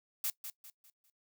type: noise with echo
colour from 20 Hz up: blue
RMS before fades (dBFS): -34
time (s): 0.24-0.3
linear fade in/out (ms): 2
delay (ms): 200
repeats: 4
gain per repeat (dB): -9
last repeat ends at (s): 1.1
effects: noise-tail reverb RT60 0.1 s tail -19 dB re dry